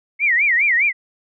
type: tone with vibrato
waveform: sine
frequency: 2112 Hz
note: C7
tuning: 16 cents sharp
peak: -13 dBFS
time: 0.19-0.93 s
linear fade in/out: 50 ms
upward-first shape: sine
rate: 4.9 Hz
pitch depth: 230 cents each way
effects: none